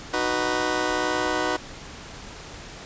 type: chord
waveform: 15% pulse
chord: B major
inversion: first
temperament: just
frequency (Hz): 308.7 / 370.4 / 493.9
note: D#4 / F#4 / B4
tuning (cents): -14 / +2 / 0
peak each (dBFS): -21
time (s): 0.13-1.57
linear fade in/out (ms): 10
effects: pink hiss -40 dBFS RMS until 2.85 s + resampled to 16000 Hz